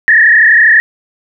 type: tone with frequency modulation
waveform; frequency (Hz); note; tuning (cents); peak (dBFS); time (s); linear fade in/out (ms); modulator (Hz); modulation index
sine; 1802; A6; +41; -3; 0.08-0.8; 0; 32.2; 3
effects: none